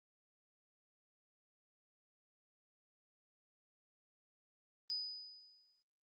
sine tone with exponential decay, 4978 Hz, D#8, in tune, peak -35 dBFS, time 4.9-5.82 s, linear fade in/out 0 ms, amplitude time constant 200 ms, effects Opus 24 kbps

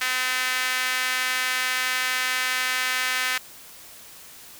sawtooth tone with high-pass filter, 255.4 Hz, C4, 42 cents flat, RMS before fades -25 dBFS, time 0.01-3.38 s, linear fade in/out 5 ms, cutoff 1800 Hz, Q 1.8, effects white hiss -45 dBFS RMS until 4.59 s

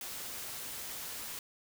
white noise, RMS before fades -42 dBFS, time 0.01-1.39 s, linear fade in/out 2 ms, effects none

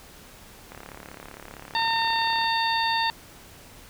click train, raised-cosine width 0.5 ms, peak -25 dBFS, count 62, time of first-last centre 0.72-2.443 s, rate 35.4 Hz
harmonic tone, 910 Hz, A#5, 42 cents flat, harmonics 1 / 2 / 3 / 4 / 5, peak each -24 / -29 / -33 / -30 / -31 dBFS, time 1.75-3.1 s, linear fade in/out 0 ms
effects pink hiss -48 dBFS RMS until 3.89 s

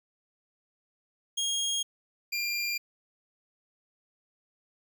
25% pulse tone pair in turn, 3260 / 2392 Hz, G#7 / D7, -33 / +31 cents, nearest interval perfect fourth, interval 536 cents, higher first, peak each -24 / -25 dBFS, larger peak first, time 1.37-1.83 / 2.32-2.78 s, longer neither, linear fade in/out 10 ms, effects none

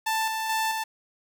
sawtooth tone with tremolo, 884 Hz, A5, 8 cents sharp, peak -20 dBFS, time 0.06-0.84 s, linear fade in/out 10 ms, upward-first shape square, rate 2.3 Hz, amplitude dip 35%, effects 8-bit

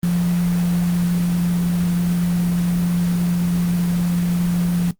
sine tone in noise, 174.61 Hz, F3, in tune, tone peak -15 dBFS, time 0.03-4.91 s, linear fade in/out 2 ms, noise pink, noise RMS -32 dBFS, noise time 0.03-4.91 s, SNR +14 dB, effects noise-tail reverb RT60 0.1 s tail -17 dB re dry + Opus 24 kbps

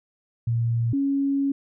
sine tone pair in turn, 116.54 / 277.2 Hz, A#2 / C#4, 0 / 0 cents, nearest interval octave + minor third, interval 1500 cents, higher second, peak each -20 dBFS, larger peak neither, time 0.47-0.93 / 0.93-1.52 s, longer second, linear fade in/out 5 ms, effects none

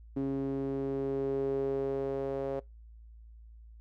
sawtooth tone with band-pass filter sweep, 136.4 Hz, C#3, 28 cents flat, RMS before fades -33 dBFS, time 0.16-2.6 s, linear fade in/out 10 ms, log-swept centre 310 to 510 Hz, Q 4.6, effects noise-tail reverb RT60 0.2 s tail -23 dB re dry + added 56 Hz sine -49 dBFS peak until 3.8 s

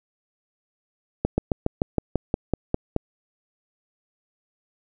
slowing click train, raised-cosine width 2 ms, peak -7 dBFS, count 11, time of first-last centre 1.25-2.964 s, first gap 130 ms, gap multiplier 1.06, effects none

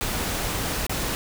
pink noise with dropouts, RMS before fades -27 dBFS, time 0.01-1.15 s, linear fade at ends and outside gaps 0 ms, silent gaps 0.866-0.895 s, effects none

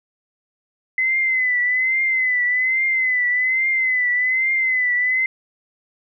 sine tone with vibrato, 2033 Hz, B6, 50 cents sharp, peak -16 dBFS, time 0.98-5.26 s, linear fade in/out 2 ms, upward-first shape triangle, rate 1.2 Hz, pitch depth 71 cents each way, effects none

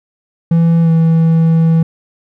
triangle tone with pitch glide, 166.6 to 163.36 Hz, E3 to E3, +19 to -15 cents, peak -5 dBFS, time 0.51-1.83 s, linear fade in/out 5 ms, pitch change -34 cents, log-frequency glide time 0.82-0.9 s, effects none

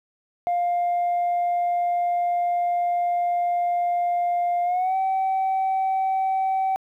sine tone with pitch glide, 702 to 765.5 Hz, F5 to G5, +9 to -41 cents, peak -18 dBFS, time 0.47-6.76 s, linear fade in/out 0 ms, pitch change +150 cents, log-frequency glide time 4.64-4.96 s, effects tanh soft clip ceiling -18 dBFS + 10-bit

